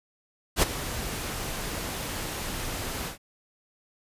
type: noise with ADSR envelope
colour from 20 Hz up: pink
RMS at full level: -19 dBFS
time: 0.56-3.18 s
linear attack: 65 ms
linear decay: 16 ms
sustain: -14 dB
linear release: 120 ms
effects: resampled to 32000 Hz